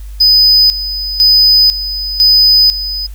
triangle tone with tremolo, 5000 Hz, D#8, 8 cents sharp, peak -3 dBFS, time 0.2-3.07 s, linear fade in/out 10 ms, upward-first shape square, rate 1 Hz, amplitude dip 75%, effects added 50 Hz sine -24 dBFS peak until 3.14 s + white hiss -45 dBFS RMS until 3.14 s

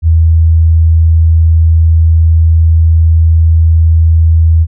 sine tone, 81.3 Hz, E2, 23 cents flat, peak -3 dBFS, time 0.02-4.67 s, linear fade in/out 50 ms, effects none

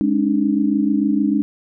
sine chord, Ab suspended fourth, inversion none, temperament equal with one note detuned, 207.7 / 277.2 / 303.8 Hz, Ab3 / Db4 / Eb4, 0 / 0 / -41 cents, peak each -19 dBFS, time 0.01-1.42 s, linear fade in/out 0 ms, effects none

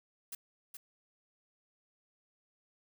blue noise with echo, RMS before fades -42 dBFS, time 0.32-0.35 s, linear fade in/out 5 ms, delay 420 ms, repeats 1, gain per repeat -5 dB, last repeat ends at 0.77 s, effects none

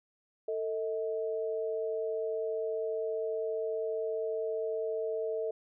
sine tone pair together, 447.5 / 635.4 Hz, A4 / D#5, +29 / +36 cents, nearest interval tritone, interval 607 cents, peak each -32 / -36 dBFS, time 0.48-5.51 s, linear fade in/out 5 ms, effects none

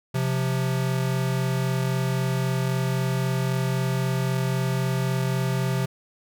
square tone pair together, 130.81 / 174.61 Hz, C3 / F3, 0 / 0 cents, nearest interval perfect fourth, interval 500 cents, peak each -24 / -29 dBFS, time 0.14-5.86 s, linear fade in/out 10 ms, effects none

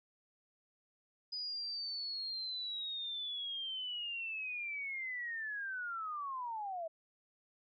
sine linear sweep, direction down, 4978 to 634 Hz, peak -38 dBFS, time 1.32-6.88 s, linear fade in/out 10 ms, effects none

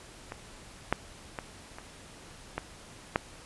clicks, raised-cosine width 0.5 ms, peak -22 / -9 / -19 / -26 / -16 / -9 dBFS, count 6, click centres 0.321 / 0.926 / 1.388 / 1.785 / 2.58 / 3.159 s, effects pink hiss -50 dBFS RMS until 3.45 s + resampled to 24000 Hz

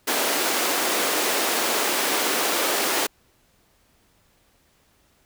pink high-pass noise, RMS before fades -23 dBFS, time 0.07-3.07 s, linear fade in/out 10 ms, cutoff 300 Hz, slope 24 dB/octave, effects pink hiss -62 dBFS RMS until 5.25 s

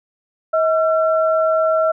sine tone pair together, 639 / 1354 Hz, D#5 / E6, +46 / +46 cents, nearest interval octave + minor second, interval 1300 cents, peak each -14 / -20 dBFS, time 0.53-1.92 s, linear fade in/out 10 ms, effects none

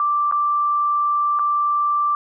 sine tone with dropouts, 1174.7 Hz, D6, in tune, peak -16 dBFS, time 0-2.15 s, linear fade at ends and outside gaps 1 ms, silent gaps 0.313-0.323 / 1.389-1.394 s, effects none

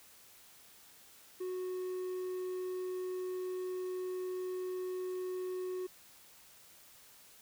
triangle tone, 367.6 Hz, F#4, 11 cents flat, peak -34 dBFS, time 1.4-5.87 s, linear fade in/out 10 ms, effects white hiss -59 dBFS RMS until 7.41 s

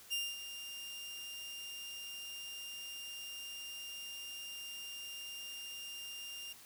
sawtooth tone with ADSR envelope, 2800 Hz, F7, 4 cents sharp, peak -30 dBFS, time 0.1-6.53 s, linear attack 28 ms, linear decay 230 ms, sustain -11 dB, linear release 7 ms, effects white hiss -57 dBFS RMS until 6.65 s

